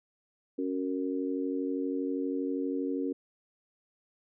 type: chord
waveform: sine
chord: F# major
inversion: second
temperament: just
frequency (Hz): 277.5 / 370 / 462.5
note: C#4 / F#4 / A#4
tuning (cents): +2 / 0 / -14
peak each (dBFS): -31 / -36 / -36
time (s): 0.58-3.13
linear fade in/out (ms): 10
effects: none